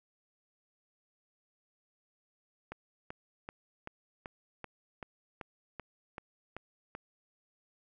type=click train; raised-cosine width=0.5 ms; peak=-26 dBFS; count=12; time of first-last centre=2.72-6.951 s; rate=2.6 Hz; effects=none